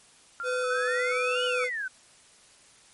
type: tone with vibrato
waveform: sine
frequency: 1343 Hz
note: E6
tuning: 32 cents sharp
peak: -31 dBFS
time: 0.4-1.64 s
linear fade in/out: 0 ms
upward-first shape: square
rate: 2.1 Hz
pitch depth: 57 cents each way
type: tone with pitch glide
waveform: square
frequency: 502 to 498.2 Hz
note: B4 to B4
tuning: +28 to +15 cents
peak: -28 dBFS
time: 0.43-1.7 s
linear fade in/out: 50 ms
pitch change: -13 cents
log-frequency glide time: 0.61-0.71 s
type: exponential two-way sweep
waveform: sine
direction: up then down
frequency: 1480 to 3011 to 1480 Hz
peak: -29 dBFS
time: 0.7-1.88 s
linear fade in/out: 5 ms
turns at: 1.45 s
effects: white hiss -56 dBFS RMS until 2.93 s + MP3 48 kbps